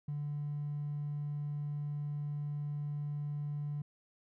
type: tone with hard clipping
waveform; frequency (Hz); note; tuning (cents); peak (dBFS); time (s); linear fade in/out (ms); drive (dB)
triangle; 146.4; D3; -5; -35; 0.08-3.82; 5; 3
effects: none